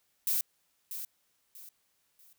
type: noise with echo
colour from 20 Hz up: violet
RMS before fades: -29 dBFS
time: 0.27-0.41 s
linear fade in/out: 2 ms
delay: 640 ms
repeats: 3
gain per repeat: -10 dB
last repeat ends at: 2.33 s
effects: white hiss -74 dBFS RMS until 2.38 s